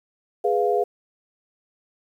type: chord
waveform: sine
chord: F diminished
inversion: first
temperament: equal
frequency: 415.3 / 493.9 / 698.5 Hz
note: Ab4 / Cb5 / F5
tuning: 0 / 0 / 0 cents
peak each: -21 / -24 / -23 dBFS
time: 0.44-0.84 s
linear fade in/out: 10 ms
effects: 9-bit